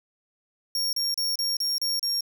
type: tone bursts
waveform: 40% pulse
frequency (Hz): 5550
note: F8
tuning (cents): -12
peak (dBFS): -23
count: 7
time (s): 0.75-2.208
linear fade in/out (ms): 2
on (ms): 180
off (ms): 33
effects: none